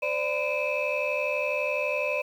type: tone cluster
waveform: sine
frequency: 516 / 588 / 1006 / 2371 / 2587 Hz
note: C5 / D5 / B5 / D7 / E7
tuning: -24 / +2 / +32 / +16 / -33 cents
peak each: -31 / -28 / -35 / -35 / -29 dBFS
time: 0.02-2.22 s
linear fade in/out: 10 ms
effects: tanh soft clip ceiling -18 dBFS + 9-bit